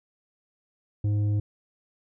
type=tone with tanh clipping; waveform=sine; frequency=103.83 Hz; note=G#2; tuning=in tune; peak=-23 dBFS; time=1.04-1.4 s; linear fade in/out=5 ms; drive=7 dB; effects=none